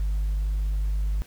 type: tone with tanh clipping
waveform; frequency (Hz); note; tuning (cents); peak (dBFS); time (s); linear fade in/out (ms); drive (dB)
sine; 50.5; G#1; -48; -23; 0-1.22; 0; 1
effects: pink hiss -52 dBFS RMS until 1.26 s